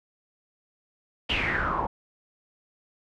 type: noise with low-pass filter sweep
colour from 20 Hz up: pink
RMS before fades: -27 dBFS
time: 1.29-1.87 s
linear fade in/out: 10 ms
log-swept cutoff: 3100 to 840 Hz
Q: 7.4
effects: none